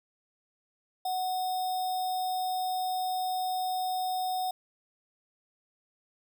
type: tone with sample-and-hold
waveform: sine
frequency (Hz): 740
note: F#5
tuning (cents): 0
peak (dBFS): -28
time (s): 1.05-4.51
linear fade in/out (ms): 5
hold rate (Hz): 4410
effects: none

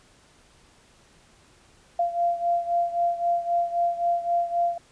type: beating tone pair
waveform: sine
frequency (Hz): 690 / 693.8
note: F5 / F5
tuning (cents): -21 / -12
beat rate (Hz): 3.8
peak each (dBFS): -23 / -27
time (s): 1.99-4.78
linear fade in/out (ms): 5
effects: pink hiss -57 dBFS RMS until 4.91 s + resampled to 22050 Hz

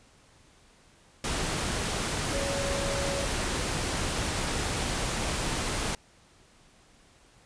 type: tone in noise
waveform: sine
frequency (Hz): 557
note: C#5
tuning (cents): +8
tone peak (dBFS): -32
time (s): 2.33-3.25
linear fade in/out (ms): 2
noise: pink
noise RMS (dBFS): -30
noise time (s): 1.24-5.95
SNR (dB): -5
effects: pink hiss -59 dBFS RMS until 7.45 s + resampled to 22050 Hz

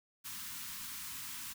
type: band-stop noise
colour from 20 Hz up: white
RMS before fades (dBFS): -44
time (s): 0.24-1.54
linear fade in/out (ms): 20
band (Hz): 300 to 910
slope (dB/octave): 96
effects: none

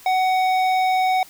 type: tone with hard clipping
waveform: sine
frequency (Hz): 747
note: F#5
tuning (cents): +16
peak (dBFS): -18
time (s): 0.06-1.23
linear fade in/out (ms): 2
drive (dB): 11
effects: white hiss -46 dBFS RMS until 1.29 s

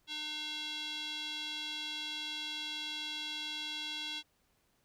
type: tone with band-pass filter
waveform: square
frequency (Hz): 303.4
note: D#4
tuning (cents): -44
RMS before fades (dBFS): -40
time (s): 0.07-4.23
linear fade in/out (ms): 50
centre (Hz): 3500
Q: 4.7
effects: pink hiss -74 dBFS RMS until 4.84 s

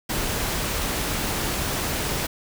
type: noise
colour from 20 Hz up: pink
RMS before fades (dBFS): -26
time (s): 0.09-2.27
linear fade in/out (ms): 10
effects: none

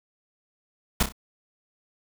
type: noise with echo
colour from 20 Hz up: pink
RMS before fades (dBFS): -20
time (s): 1-1.03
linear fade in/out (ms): 5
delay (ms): 31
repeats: 3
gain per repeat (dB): -8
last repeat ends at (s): 1.123
effects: none

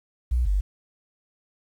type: tone pair in turn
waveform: sine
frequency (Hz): 60.9 / 48.74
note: B1 / G1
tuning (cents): -24 / -9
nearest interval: major third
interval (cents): 385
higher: first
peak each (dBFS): -19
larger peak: neither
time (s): 0.31-0.46 / 0.46-0.61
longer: neither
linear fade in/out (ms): 10
effects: 9-bit

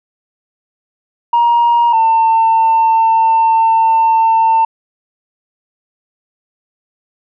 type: tone pair in turn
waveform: sine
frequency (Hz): 944 / 899.2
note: A#5 / A5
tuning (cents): +22 / +37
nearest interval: minor second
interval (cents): 85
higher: first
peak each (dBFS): -6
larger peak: neither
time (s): 1.33-1.93 / 1.93-4.65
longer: second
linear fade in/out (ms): 5
effects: tanh soft clip ceiling -5 dBFS

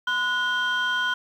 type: tone cluster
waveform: sine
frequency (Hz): 1019 / 1463 / 3166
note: C6 / F#6 / G7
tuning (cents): -46 / -20 / +17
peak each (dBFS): -28 / -22 / -28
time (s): 0.07-1.14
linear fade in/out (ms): 5
effects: tanh soft clip ceiling -17 dBFS + 9-bit

